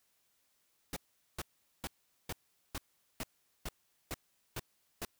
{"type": "noise bursts", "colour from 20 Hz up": "pink", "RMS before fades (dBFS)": -39, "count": 10, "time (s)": [0.93, 5.05], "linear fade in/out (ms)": 2, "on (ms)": 34, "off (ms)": 420, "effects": ["white hiss -75 dBFS RMS until 5.19 s"]}